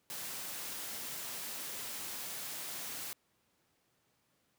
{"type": "noise", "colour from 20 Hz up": "white", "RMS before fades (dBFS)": -42, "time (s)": [0.1, 3.13], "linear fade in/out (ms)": 0, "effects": ["pink hiss -75 dBFS RMS until 4.58 s", "high-pass 100 Hz 12 dB/octave"]}